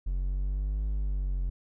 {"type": "exponential two-way sweep", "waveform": "triangle", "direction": "up then down", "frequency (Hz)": [44.36, 51.91, 44.36], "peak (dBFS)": -25, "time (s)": [0.06, 1.5], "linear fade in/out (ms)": 10, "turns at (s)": 0.88, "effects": []}